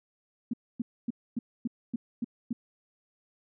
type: tone bursts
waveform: sine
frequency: 235.9 Hz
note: A#3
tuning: 21 cents sharp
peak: -27 dBFS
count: 8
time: 0.51-2.53 s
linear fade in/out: 5 ms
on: 25 ms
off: 260 ms
effects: none